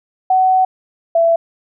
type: tone pair in turn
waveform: sine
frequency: 750 / 667.9 Hz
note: F#5 / E5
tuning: +23 / +23 cents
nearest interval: major second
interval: 200 cents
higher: first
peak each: -9 dBFS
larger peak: neither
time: 0.3-0.65 / 1.15-1.36 s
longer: first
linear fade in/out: 5 ms
effects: none